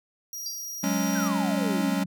sawtooth tone, 5710 Hz, F8, 37 cents sharp, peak -31 dBFS, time 0.33-1.28 s, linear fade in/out 2 ms
sine tone with exponential decay, 4680 Hz, D8, 7 cents flat, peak -29 dBFS, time 0.46-0.68 s, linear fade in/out 1 ms, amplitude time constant 46 ms
square chord, F# suspended second, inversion none, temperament equal, 185 / 207.7 / 277.2 Hz, F#3 / G#3 / C#4, 0 / 0 / 0 cents, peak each -29 dBFS, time 0.83-2.04 s, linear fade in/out 10 ms
sine exponential sweep, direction down, 1613 to 170 Hz, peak -32 dBFS, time 1.15-2.06 s, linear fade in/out 5 ms
effects none

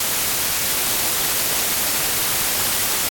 white noise with amplitude modulation, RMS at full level -18 dBFS, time 0-3.09 s, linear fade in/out 5 ms, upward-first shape sine, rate 290 Hz, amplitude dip 45%, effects AAC 64 kbps

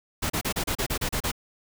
pink noise bursts, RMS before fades -27 dBFS, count 10, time 0.22-1.317 s, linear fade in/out 10 ms, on 80 ms, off 33 ms, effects none

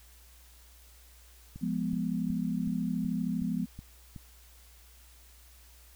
click train, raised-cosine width 5 ms, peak -30 dBFS, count 8, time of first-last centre 1.56-4.162 s, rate 2.69 Hz
sine chord, F diminished, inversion none, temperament equal, 174.61 / 207.7 / 246.9 Hz, F3 / Ab3 / Cb4, 0 / 0 / 0 cents, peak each -33 dBFS, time 1.61-3.66 s, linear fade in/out 20 ms
effects added 60 Hz sine -55 dBFS peak until 5.95 s + white hiss -59 dBFS RMS until 5.95 s

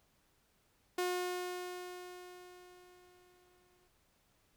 sawtooth tone with exponential decay, 360 Hz, F#4, 47 cents flat, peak -28 dBFS, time 0.98-3.88 s, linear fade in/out 5 ms, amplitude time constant 630 ms, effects pink hiss -73 dBFS RMS until 4.56 s

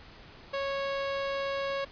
sawtooth tone, 552 Hz, C#5, 7 cents flat, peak -26 dBFS, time 0.53-1.85 s, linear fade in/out 10 ms, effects pink hiss -51 dBFS RMS until 1.91 s + resampled to 11025 Hz

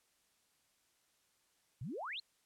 sine exponential sweep, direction up, 103.83 to 4367 Hz, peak -40 dBFS, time 1.81-2.2 s, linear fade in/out 5 ms, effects white hiss -75 dBFS RMS until 2.45 s + low-pass 11000 Hz 12 dB/octave

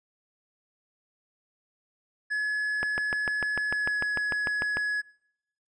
triangle tone with pitch glide, 1700 to 1686.3 Hz, G#6 to G#6, +40 to +26 cents, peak -24 dBFS, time 2.3-5.02 s, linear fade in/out 20 ms, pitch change -14 cents, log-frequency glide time 3.67-4.01 s
click train, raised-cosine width 0.5 ms, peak -15 dBFS, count 14, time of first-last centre 2.83-4.77 s, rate 6.7 Hz
effects noise-tail reverb RT60 0.8 s tail -24 dB re dry + resampled to 22050 Hz

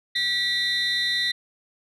sine tone cluster, 1947 / 3648 / 4018 Hz, B6 / A#7 / B7, -25 / -38 / +29 cents, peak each -24 / -25 / -24 dBFS, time 0.15-1.32 s, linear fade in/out 10 ms, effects tanh soft clip ceiling -17 dBFS

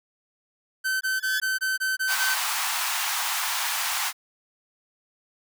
45% pulse tone bursts, 1535 Hz, G6, 37 cents flat, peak -23 dBFS, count 8, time 0.84-2.354 s, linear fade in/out 20 ms, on 170 ms, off 22 ms
20% pulse tone with exponential growth, 1708 Hz, G#6, 48 cents sharp, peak -20 dBFS, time 1.02-1.4 s, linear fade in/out 2 ms, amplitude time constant 82 ms
pink high-pass noise, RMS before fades -27 dBFS, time 2.07-4.13 s, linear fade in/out 50 ms, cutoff 790 Hz, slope 48 dB/octave
effects none

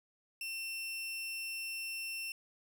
sawtooth tone, 2700 Hz, E7, 41 cents sharp, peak -35 dBFS, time 0.41-2.32 s, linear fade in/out 2 ms, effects none

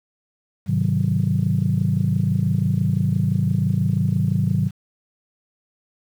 sine chord, Ab dominant seventh, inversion none, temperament just, 103.83 / 129.78 / 155.74 / 186.89 Hz, Ab2 / C3 / Eb3 / Gb3, 0 / -14 / +2 / +18 cents, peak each -22 dBFS, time 0.66-4.71 s, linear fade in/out 50 ms, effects tanh soft clip ceiling -8 dBFS + 8-bit

